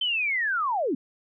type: linear sweep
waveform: sine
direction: down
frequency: 3116 to 227.9 Hz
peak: -23 dBFS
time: 0.01-0.95 s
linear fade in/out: 5 ms
effects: none